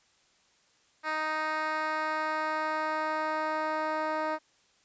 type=tone with band-pass filter sweep; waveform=10% pulse; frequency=311.1 Hz; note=D#4; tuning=in tune; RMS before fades=-31 dBFS; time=1.03-4.39 s; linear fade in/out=50 ms; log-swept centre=1500 to 750 Hz; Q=0.93; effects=white hiss -66 dBFS RMS until 4.84 s + resampled to 16000 Hz